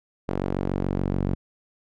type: tone with band-pass filter sweep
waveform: sawtooth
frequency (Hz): 46.97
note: F#1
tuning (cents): +27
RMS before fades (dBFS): -26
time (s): 0.28-1.35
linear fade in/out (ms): 10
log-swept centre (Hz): 410 to 200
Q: 0.74
effects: none